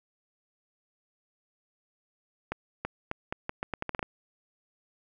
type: accelerating click train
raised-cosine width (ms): 0.5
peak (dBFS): -16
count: 12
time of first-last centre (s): 2.52-4.028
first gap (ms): 330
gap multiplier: 0.8
effects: none